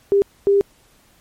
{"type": "tone bursts at uneven times", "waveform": "sine", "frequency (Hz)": 399.5, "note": "G4", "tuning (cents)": 33, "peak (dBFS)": -11, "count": 2, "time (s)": [[0.12, 0.22], [0.47, 0.61]], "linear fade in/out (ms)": 0, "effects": ["pink hiss -55 dBFS RMS until 1.2 s", "MP3 64 kbps"]}